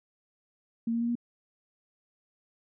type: tone with pitch steps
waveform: sine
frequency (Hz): 230 / 232.7 / 235.4 / 238.1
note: A#3 / A#3 / A#3 / A#3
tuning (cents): -23 / -3 / +17 / +37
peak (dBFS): -26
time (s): 0.87-1.154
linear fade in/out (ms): 5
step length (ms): 71
effects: none